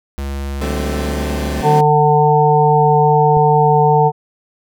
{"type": "tone with pitch glide", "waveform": "square", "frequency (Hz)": [69.3, 70.63], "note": ["C#2", "C#2"], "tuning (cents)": [0, 33], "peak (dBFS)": -21, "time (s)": [0.18, 1.61], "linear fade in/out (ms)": 0, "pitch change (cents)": 33, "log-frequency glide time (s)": [0.76, 1.16]}
{"type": "chord", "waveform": "20% pulse", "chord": "D dominant seventh", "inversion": "none", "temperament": "equal with one note detuned", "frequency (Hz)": [146.83, 188.67, 220, 261.6], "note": ["D3", "F#3", "A3", "C4"], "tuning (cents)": [0, 34, 0, 0], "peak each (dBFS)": -21, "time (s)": [0.61, 1.81], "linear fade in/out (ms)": 5}
{"type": "harmonic tone", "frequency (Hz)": 149.8, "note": "D3", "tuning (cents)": 35, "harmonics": [1, 3, 5, 6], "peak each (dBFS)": [-14, -14, -14, -14], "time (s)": [1.62, 4.12], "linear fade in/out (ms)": 50}
{"type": "click", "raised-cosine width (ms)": 5, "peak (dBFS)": -15, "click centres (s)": 3.37}
{"effects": []}